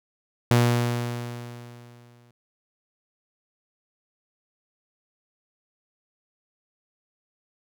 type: tone with exponential decay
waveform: sawtooth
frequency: 120 Hz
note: B2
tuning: 49 cents flat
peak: -11 dBFS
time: 0.51-2.31 s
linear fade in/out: 0 ms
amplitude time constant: 390 ms
effects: none